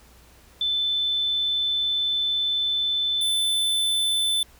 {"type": "tone pair in turn", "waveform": ["sine", "square"], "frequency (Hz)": [3522, 3522], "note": ["A7", "A7"], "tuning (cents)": [1, 1], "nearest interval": "unison", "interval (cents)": 0, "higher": "neither", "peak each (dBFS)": -21, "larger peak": "neither", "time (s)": [[0.61, 3.21], [3.21, 4.43]], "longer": "first", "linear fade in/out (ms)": 2, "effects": ["added 60 Hz sine -54 dBFS peak until 4.59 s", "pink hiss -54 dBFS RMS until 4.59 s"]}